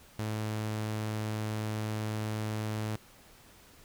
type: tone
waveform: sawtooth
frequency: 108 Hz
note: A2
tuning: 32 cents flat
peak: -28 dBFS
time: 0.19-2.96 s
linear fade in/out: 0 ms
effects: pink hiss -57 dBFS RMS until 3.84 s